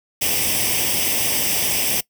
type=noise with comb filter; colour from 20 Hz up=white; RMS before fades=-20 dBFS; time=0.21-2.01 s; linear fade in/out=10 ms; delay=0.36 ms; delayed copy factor=+0.75; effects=noise-tail reverb RT60 0.1 s tail -21 dB re dry + high-pass 60 Hz 12 dB/octave